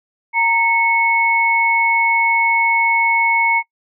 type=tone pair together; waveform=sine; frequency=926.4 / 2200 Hz; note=A#5 / C#7; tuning=-11 / -14 cents; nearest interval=octave + minor third; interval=1497 cents; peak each=-16 / -14 dBFS; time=0.33-3.63 s; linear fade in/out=50 ms; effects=noise-tail reverb RT60 0.1 s tail -24 dB re dry